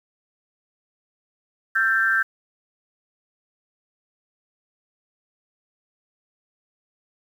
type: tone with amplitude modulation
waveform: sine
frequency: 1568 Hz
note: G6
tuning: in tune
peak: -13 dBFS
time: 1.75-2.23 s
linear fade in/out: 10 ms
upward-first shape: sine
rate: 219 Hz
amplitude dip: 90%
effects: 8-bit